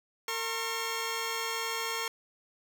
10% pulse tone pair together, 455.5 / 1082.5 Hz, A#4 / C#6, -40 / -41 cents, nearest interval octave + minor third, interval 1499 cents, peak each -26 dBFS, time 0.28-2.08 s, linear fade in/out 2 ms, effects none

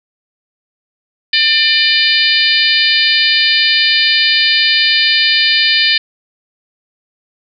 harmonic tone with a mistuned harmonic, 597 Hz, D5, 28 cents sharp, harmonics 3 / 4 / 5 / 6 / 7 / 8, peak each -16 / -16 / -16 / -16 / -16 / -16 dBFS, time 1.33-5.98 s, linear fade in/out 5 ms, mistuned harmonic 6, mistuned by +34 cents, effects none

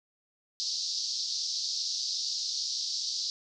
pink band-pass noise, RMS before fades -33 dBFS, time 0.6-3.3 s, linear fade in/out 0 ms, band 4200 to 5700 Hz, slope 48 dB/octave, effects none

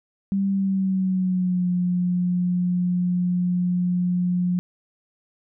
sine tone with pitch glide, 196 to 178.7 Hz, G3 to F3, 0 to +40 cents, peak -19 dBFS, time 0.32-4.59 s, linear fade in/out 0 ms, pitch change -160 cents, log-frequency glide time 0.5-1.68 s, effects none

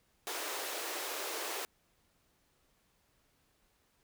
pink high-pass noise, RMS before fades -39 dBFS, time 0.27-1.65 s, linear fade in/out 0 ms, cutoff 340 Hz, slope 48 dB/octave, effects pink hiss -73 dBFS RMS until 4.03 s

